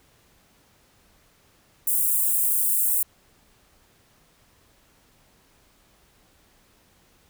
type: high-pass noise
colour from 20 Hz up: white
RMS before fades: -22 dBFS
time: 1.87-3.03 s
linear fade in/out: 5 ms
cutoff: 8300 Hz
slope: 48 dB/octave
effects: pink hiss -60 dBFS RMS until 7.29 s